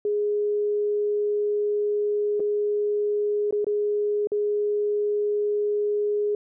sine tone with dropouts, 415.3 Hz, G#4, in tune, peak -21 dBFS, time 0.05-6.35 s, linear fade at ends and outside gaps 2 ms, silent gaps 2.397-2.402 / 3.509-3.525 / 3.645-3.667 / 4.272-4.318 s, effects none

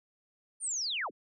sine linear sweep, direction down, 9300 to 130 Hz, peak -31 dBFS, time 0.6-1.11 s, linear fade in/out 50 ms, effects none

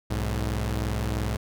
sawtooth tone pair together, 63.09 / 106.1 Hz, B1 / G#2, +38 / +38 cents, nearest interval major sixth, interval 900 cents, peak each -24 / -25 dBFS, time 0.1-1.37 s, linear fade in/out 10 ms, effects none

